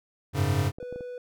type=chord; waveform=square; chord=F# suspended second; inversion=none; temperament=equal; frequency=92.5 / 103.83 / 138.59 Hz; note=F#2 / G#2 / C#3; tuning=0 / 0 / 0 cents; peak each=-28 dBFS; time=0.33-0.72 s; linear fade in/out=50 ms
type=clicks; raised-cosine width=2 ms; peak=-27 dBFS; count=9; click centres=0.543 / 0.593 / 0.654 / 0.686 / 0.785 / 0.828 / 0.926 / 0.96 / 1.008 s
type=tone; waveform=triangle; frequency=493.9 Hz; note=B4; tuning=in tune; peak=-33 dBFS; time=0.8-1.18 s; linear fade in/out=2 ms
effects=none